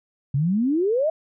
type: exponential sweep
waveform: sine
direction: up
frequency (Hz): 130.81 to 659.3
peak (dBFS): -18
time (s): 0.34-1.1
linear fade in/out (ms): 5
effects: none